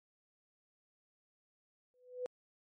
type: tone with exponential growth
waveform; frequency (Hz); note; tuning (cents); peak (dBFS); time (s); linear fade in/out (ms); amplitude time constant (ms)
sine; 499.1; B4; +18; -33; 1.94-2.26; 0; 68
effects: MP3 48 kbps